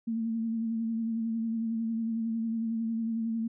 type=tone with vibrato; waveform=sine; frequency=226.4 Hz; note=A3; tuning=50 cents sharp; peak=-28 dBFS; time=0.07-3.48 s; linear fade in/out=10 ms; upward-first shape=sine; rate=11 Hz; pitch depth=31 cents each way; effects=none